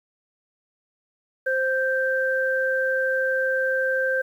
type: tone pair together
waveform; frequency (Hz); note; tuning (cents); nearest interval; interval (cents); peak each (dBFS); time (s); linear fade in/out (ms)
sine; 523.9 / 1568; C5 / G6; +2 / 0; octave + perfect fifth; 1898; -23; 1.46-4.22; 10
effects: 9-bit